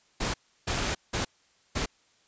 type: noise bursts at uneven times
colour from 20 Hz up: pink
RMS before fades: -29 dBFS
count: 4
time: 0.2-0.34 / 0.67-0.95 / 1.13-1.25 / 1.75-1.86 s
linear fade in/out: 10 ms
effects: white hiss -65 dBFS RMS until 2.27 s + resampled to 16000 Hz